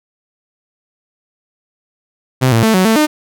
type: tone with pitch steps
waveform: sawtooth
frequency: 129.5 / 114 / 221.6 / 186 / 222.6 / 304.1 Hz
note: C3 / A#2 / A3 / F#3 / A3 / D#4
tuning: -17 / -38 / +13 / +9 / +20 / -40 cents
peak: -5 dBFS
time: 2.41-3.07 s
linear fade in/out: 20 ms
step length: 110 ms
effects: none